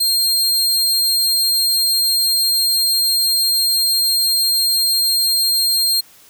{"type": "tone", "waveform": "sawtooth", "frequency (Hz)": 4202, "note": "C8", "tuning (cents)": 7, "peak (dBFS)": -11, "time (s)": [0, 6.01], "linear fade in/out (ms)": 10, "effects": ["white hiss -47 dBFS RMS until 6.29 s"]}